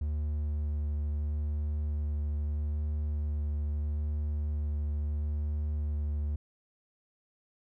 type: tone with vibrato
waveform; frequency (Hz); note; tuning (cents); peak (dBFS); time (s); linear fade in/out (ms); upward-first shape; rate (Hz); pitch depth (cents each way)
triangle; 74.4; D2; +23; -27; 0.01-6.36; 5; sine; 0.77; 13
effects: none